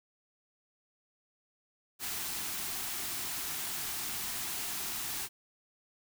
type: band-stop noise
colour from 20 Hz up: white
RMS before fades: -37 dBFS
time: 1.99-5.29 s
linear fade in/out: 50 ms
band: 430 to 640 Hz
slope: 96 dB/octave
effects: none